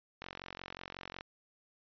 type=click train; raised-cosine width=0.3 ms; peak=-26 dBFS; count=46; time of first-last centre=0.22-1.209 s; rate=45.5 Hz; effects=resampled to 11025 Hz